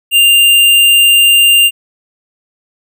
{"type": "tone", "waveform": "square", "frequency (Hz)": 2794, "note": "F7", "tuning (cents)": 0, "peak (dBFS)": -5, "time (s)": [0.11, 1.71], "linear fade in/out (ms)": 50, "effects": []}